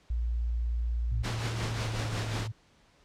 sine tone, 58.27 Hz, A#1, in tune, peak -27 dBFS, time 0.1-1.23 s, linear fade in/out 5 ms
sine tone with pitch glide, 113.7 to 109.45 Hz, A#2 to A2, -43 to -9 cents, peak -32 dBFS, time 1.11-2.52 s, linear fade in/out 10 ms, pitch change -66 cents, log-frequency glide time 1.48-2.23 s
pink noise with tremolo, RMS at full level -33 dBFS, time 1.23-2.48 s, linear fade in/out 20 ms, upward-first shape triangle, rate 5.5 Hz, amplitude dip 50%
effects pink hiss -63 dBFS RMS until 3.04 s + low-pass 6000 Hz 12 dB/octave

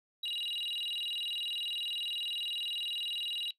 sine tone with vibrato, 3322 Hz, G#7, in tune, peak -31 dBFS, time 0.23-3.51 s, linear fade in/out 5 ms, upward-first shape square, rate 20 Hz, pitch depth 270 cents each way, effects noise-tail reverb RT60 0.1 s tail -18 dB re dry + tanh soft clip ceiling -32 dBFS

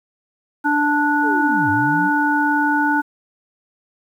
harmonic tone, 293.7 Hz, D4, in tune, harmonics 1 / 3 / 5, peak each -19 / -19 / -19 dBFS, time 0.64-3.02 s, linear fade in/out 20 ms
sine linear two-way sweep, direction down then up, 477.1 to 98 to 199.2 Hz, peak -24 dBFS, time 1.22-2.11 s, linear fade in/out 50 ms, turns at 1.7 s
effects 8-bit

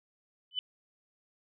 sine tone with exponential growth, 3000 Hz, F#7, 23 cents sharp, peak -25 dBFS, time 0.51-0.59 s, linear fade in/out 1 ms, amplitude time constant 17 ms, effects none

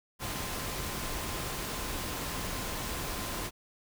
sine tone in noise, 1038 Hz, C6, 14 cents flat, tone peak -47 dBFS, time 0.19-3.51 s, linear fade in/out 50 ms, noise pink, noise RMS -36 dBFS, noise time 0.19-3.51 s, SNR -14 dB, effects none

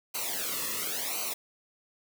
white noise with flanger, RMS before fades -33 dBFS, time 0.14-1.34 s, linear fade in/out 10 ms, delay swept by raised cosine 0.57 to 1.33 ms, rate 0.94 Hz, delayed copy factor -0.9, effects none

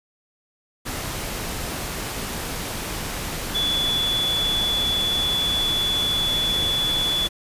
sine tone in noise, 3437 Hz, A7, 41 cents flat, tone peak -20 dBFS, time 3.54-7.28 s, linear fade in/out 20 ms, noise pink, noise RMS -29 dBFS, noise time 0.85-7.29 s, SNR +6 dB, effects resampled to 32000 Hz

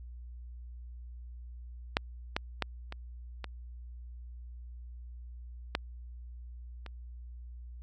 clicks, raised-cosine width 0.3 ms, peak -9 / -13 / -13 / -24 / -22 / -12 / -28 dBFS, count 7, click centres 1.969 / 2.365 / 2.623 / 2.924 / 3.443 / 5.751 / 6.863 s, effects added 60 Hz sine -43 dBFS peak until 7.82 s + AAC 32 kbps

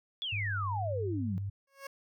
sine exponential sweep, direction down, 3500 to 170 Hz, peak -33 dBFS, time 0.22-1.38 s, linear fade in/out 0 ms
sine tone with vibrato, 100.5 Hz, G2, 44 cents sharp, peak -33 dBFS, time 0.32-1.5 s, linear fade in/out 10 ms, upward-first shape square, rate 2.5 Hz, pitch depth 23 cents each way
15% pulse tone with exponential growth, 549 Hz, C#5, 17 cents flat, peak -32 dBFS, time 1.67-1.87 s, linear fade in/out 5 ms, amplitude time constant 42 ms
effects none

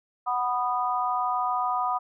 sine chord, B major, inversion second, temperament just, 740.8 / 987.8 / 1234.7 Hz, F#5 / B5 / D#6, +2 / 0 / -14 cents, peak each -28 dBFS, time 0.26-1.99 s, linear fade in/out 20 ms, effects none

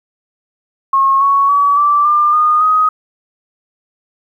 sine tone with pitch steps, 1085 / 1111.6 / 1138.9 / 1166.9 / 1195.6 / 1224.9 / 1255 Hz, C#6 / C#6 / C#6 / D6 / D6 / D#6 / D#6, -37 / +4 / +46 / -11 / +31 / -27 / +15 cents, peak -8 dBFS, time 0.93-2.89 s, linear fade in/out 5 ms, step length 280 ms, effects 8-bit

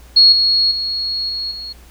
sine tone with level steps, 4319 Hz, C#8, 46 cents flat, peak -5 / -11 / -18 / -20 / -26 dBFS, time 0.16-1.73 s, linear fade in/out 10 ms, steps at 0.32 / 0.71 / 1.29 / 1.51 s, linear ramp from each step 5 ms, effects added 60 Hz sine -41 dBFS peak until 1.9 s + pink hiss -47 dBFS RMS until 1.9 s

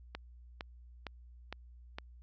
click train, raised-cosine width 0.3 ms, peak -24 dBFS, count 5, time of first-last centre 0.15-1.985 s, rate 2.18 Hz, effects added 60 Hz sine -52 dBFS peak until 2.22 s + resampled to 16000 Hz

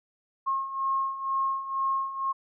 sine beating tone pair, 1077 / 1079.1 Hz, C6 / C#6, +50 / -47 cents, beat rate 2.1 Hz, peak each -32 / -27 dBFS, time 0.46-2.33 s, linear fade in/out 20 ms, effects none

